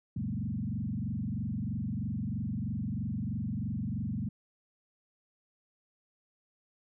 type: tone with frequency modulation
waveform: sine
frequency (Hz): 162.1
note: E3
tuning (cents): -29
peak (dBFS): -31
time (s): 0.16-4.29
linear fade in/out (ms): 5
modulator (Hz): 23.1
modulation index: 3.2
effects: none